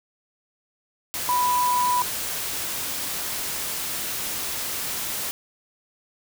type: tone in noise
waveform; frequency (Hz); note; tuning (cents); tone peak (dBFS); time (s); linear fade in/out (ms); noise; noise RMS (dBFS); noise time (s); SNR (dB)
sine; 987.8; B5; 0; -19; 1.29-2.02; 0; white; -29; 1.14-5.31; +7
effects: none